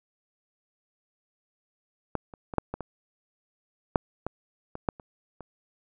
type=clicks; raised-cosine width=1 ms; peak=-13 / -30 / -22 / -7 / -18 / -20 / -6 / -16 / -22 / -10 / -30 / -27 dBFS; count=12; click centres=2.153 / 2.338 / 2.538 / 2.583 / 2.74 / 2.807 / 3.958 / 4.266 / 4.754 / 4.888 / 4.998 / 5.407 s; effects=none